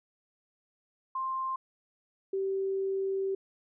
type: tone pair in turn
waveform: sine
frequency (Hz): 1052 / 387.1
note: C6 / G4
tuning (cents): +9 / -22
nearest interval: octave + perfect fourth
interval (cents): 1731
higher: first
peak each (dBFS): -30 / -28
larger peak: second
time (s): 1.15-1.56 / 2.33-3.35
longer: second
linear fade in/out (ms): 5
effects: none